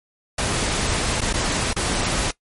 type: noise with dropouts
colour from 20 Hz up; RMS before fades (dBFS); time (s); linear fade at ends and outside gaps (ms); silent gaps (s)
pink; -22; 0.38-2.31; 5; 1.207-1.215 / 1.329-1.338 / 1.732-1.763
effects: noise-tail reverb RT60 0.1 s tail -19 dB re dry + MP3 48 kbps